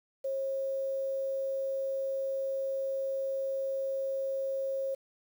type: tone with quantisation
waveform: sine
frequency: 540 Hz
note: C#5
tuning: 45 cents flat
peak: -30 dBFS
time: 0.24-4.95 s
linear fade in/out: 10 ms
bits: 9
effects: none